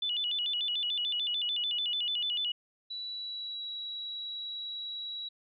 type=tone with vibrato; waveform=sine; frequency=3198 Hz; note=G7; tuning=34 cents sharp; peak=-29 dBFS; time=0.02-2.52 s; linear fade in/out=5 ms; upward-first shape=square; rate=6.8 Hz; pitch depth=160 cents each way
type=tone with pitch glide; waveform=sine; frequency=3942 to 3890 Hz; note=B7 to B7; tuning=-4 to -27 cents; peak=-36 dBFS; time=2.9-5.29 s; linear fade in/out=10 ms; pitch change=-23 cents; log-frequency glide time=3.06-3.7 s
effects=none